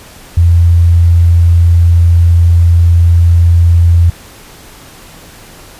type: tone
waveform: sine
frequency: 85.2 Hz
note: F2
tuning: 42 cents flat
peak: -3 dBFS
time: 0.37-4.1 s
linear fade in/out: 5 ms
effects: pink hiss -35 dBFS RMS until 5.79 s + resampled to 32000 Hz